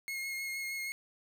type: tone with vibrato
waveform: 40% pulse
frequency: 2156 Hz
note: C#7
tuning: 49 cents flat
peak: -35 dBFS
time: 0.08-0.92 s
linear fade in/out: 0 ms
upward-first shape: sine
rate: 6.4 Hz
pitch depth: 16 cents each way
effects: none